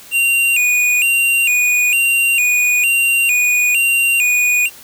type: tone with vibrato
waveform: square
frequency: 2610 Hz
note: E7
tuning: 18 cents flat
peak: -12 dBFS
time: 0.11-4.7 s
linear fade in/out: 50 ms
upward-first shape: square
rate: 1.1 Hz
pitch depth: 100 cents each way
effects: white hiss -39 dBFS RMS until 4.83 s